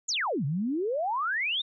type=exponential two-way sweep; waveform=sine; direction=down then up; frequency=7459 to 130.81 to 3767 Hz; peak=-26 dBFS; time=0.08-1.62 s; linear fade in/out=10 ms; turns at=0.45 s; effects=none